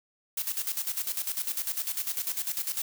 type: noise with tremolo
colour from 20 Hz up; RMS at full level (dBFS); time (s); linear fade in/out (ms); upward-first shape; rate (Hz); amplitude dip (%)
blue; -30; 0.37-2.82; 5; square; 10; 70
effects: none